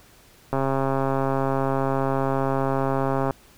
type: click train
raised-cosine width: 1 ms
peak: -10 dBFS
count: 376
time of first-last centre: 0.53-3.308 s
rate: 135 Hz
effects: pink hiss -53 dBFS RMS until 3.57 s